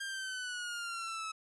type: exponential sweep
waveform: sawtooth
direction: down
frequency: 1607 to 1291 Hz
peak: -34 dBFS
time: 0-1.32 s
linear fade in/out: 10 ms
effects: resampled to 24000 Hz